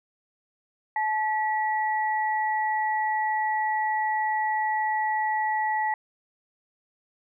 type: tone pair together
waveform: sine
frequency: 863.3 / 1938 Hz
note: A5 / B6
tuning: -33 / -33 cents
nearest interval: octave + major second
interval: 1400 cents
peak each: -24 / -29 dBFS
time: 0.96-5.94 s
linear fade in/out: 2 ms
effects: none